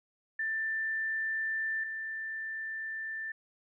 sine tone pair in turn, 1776 / 1776 Hz, A6 / A6, +16 / +16 cents, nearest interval unison, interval 0 cents, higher neither, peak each -30 / -35 dBFS, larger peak first, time 0.39-1.84 / 1.84-3.32 s, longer second, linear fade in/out 5 ms, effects none

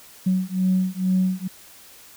sine beating tone pair, 185 / 187.2 Hz, F#3 / F#3, 0 / +20 cents, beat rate 2.2 Hz, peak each -21 dBFS, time 0.26-1.48 s, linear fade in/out 10 ms, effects tanh soft clip ceiling -11 dBFS + white hiss -47 dBFS RMS until 2.16 s

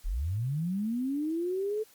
sine linear sweep, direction up, 31.62 to 440 Hz, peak -28 dBFS, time 0.04-1.84 s, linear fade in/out 20 ms, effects white hiss -59 dBFS RMS until 1.94 s + Opus 48 kbps

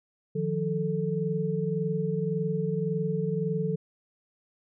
sine tone cluster, 155.3 / 177.1 / 439.1 Hz, D#3 / F3 / A4, -3 / +24 / -4 cents, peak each -30 dBFS, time 0.35-3.76 s, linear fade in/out 10 ms, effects none

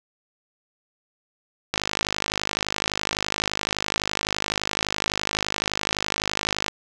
click train, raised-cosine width 0.2 ms, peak -5 dBFS, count 257, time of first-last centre 1.74-6.682 s, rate 51.8 Hz, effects none

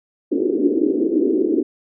pink band-pass noise, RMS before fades -18 dBFS, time 0.31-1.63 s, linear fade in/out 10 ms, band 270 to 410 Hz, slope 48 dB/octave, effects none

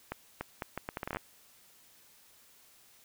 accelerating click train, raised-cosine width 0.5 ms, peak -20 dBFS, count 13, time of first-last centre 0.12-1.169 s, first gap 290 ms, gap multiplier 0.73, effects white hiss -61 dBFS RMS until 3.04 s

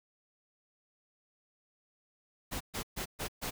pink noise bursts, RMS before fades -37 dBFS, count 5, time 2.51-3.51 s, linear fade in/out 20 ms, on 96 ms, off 130 ms, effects none

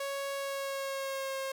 sawtooth tone with pitch glide, 554.4 to 536.8 Hz, C#5 to C5, 0 to +44 cents, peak -30 dBFS, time 0-1.52 s, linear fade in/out 5 ms, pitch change -56 cents, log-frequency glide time 0.35-1.38 s, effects none

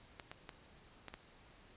clicks, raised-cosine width 0.3 ms, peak -30 dBFS, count 5, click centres 0.198 / 0.315 / 0.492 / 1.083 / 1.14 s, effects pink hiss -62 dBFS RMS until 1.76 s + resampled to 8000 Hz

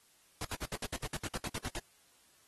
pink noise bursts, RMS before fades -38 dBFS, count 14, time 0.41-1.787 s, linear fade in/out 2 ms, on 38 ms, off 65 ms, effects white hiss -66 dBFS RMS until 2.47 s + AAC 32 kbps

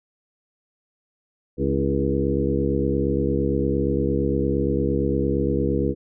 harmonic tone with a mistuned harmonic, 68.7 Hz, C#2, 15 cents flat, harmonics 1 / 2 / 3 / 4 / 5 / 6 / 7, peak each -27 / -27 / -27 / -27 / -27 / -27 / -27 dBFS, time 1.57-5.95 s, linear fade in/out 50 ms, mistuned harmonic 5, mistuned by -51 cents, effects none

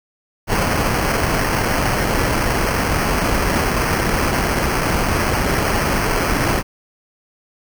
pink noise with sample-and-hold, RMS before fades -18 dBFS, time 0.47-6.63 s, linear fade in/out 50 ms, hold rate 3675 Hz, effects none

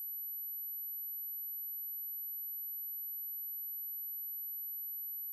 sine tone, 11840 Hz, F#9, in tune, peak -39 dBFS, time 0-5.32 s, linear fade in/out 0 ms, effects none

